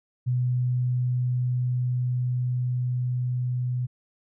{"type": "tone with level ramp", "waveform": "sine", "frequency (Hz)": 124.7, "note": "B2", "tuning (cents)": 17, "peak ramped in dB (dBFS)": [-21, -24], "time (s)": [0.26, 3.87], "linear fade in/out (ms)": 20, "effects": []}